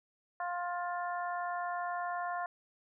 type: harmonic tone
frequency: 352.2 Hz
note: F4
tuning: 15 cents sharp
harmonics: 2 / 3 / 4 / 5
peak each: -36 / -39 / -43 / -45 dBFS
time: 0.4-2.46 s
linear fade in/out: 2 ms
effects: none